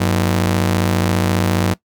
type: ring-modulated tone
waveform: sawtooth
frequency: 138.59 Hz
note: C#3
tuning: in tune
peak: -7 dBFS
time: 0-1.74 s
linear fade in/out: 10 ms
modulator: 41.9 Hz
effects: noise-tail reverb RT60 0.1 s tail -19 dB re dry